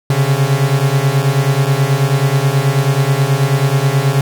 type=beating tone pair; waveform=45% pulse; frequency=132.6 / 141.9 Hz; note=C3 / C#3; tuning=+23 / +41 cents; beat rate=9.3 Hz; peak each=-14 dBFS; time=0.1-4.21 s; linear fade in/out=2 ms; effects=none